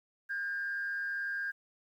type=tone with frequency modulation; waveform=sine; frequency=1608 Hz; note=G6; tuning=44 cents sharp; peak=-32 dBFS; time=0.29-1.52 s; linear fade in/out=20 ms; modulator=134 Hz; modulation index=0.41; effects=tanh soft clip ceiling -28 dBFS + 11-bit